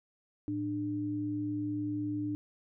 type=tone pair together; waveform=sine; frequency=111.5 / 298.2 Hz; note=A2 / D4; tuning=+23 / +27 cents; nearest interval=octave + perfect fourth; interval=1704 cents; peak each=-39 / -32 dBFS; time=0.48-2.35 s; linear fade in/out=0 ms; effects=none